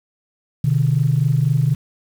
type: tone pair together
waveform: sine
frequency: 127 / 151.03 Hz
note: B2 / D3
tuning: +49 / +49 cents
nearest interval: minor third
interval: 300 cents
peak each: -16 dBFS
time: 0.64-1.75 s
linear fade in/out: 5 ms
effects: tanh soft clip ceiling -6 dBFS + 7-bit